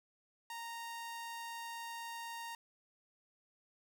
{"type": "tone", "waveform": "sawtooth", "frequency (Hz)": 928, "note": "A#5", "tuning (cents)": -8, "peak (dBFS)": -39, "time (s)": [0.5, 2.55], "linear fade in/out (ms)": 2, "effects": []}